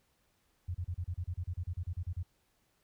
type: tone bursts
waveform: sine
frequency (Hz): 88.3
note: F2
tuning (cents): +20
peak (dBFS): -33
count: 16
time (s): 0.68-2.231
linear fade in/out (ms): 10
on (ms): 66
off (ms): 33
effects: pink hiss -74 dBFS RMS until 2.83 s